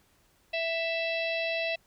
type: harmonic tone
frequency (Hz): 661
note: E5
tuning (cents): +5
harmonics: 1 / 3 / 4 / 5 / 6 / 7 / 8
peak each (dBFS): -31 / -38 / -32 / -42 / -40 / -47 / -49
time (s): 0.53-1.76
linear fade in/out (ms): 10
effects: pink hiss -66 dBFS RMS until 1.86 s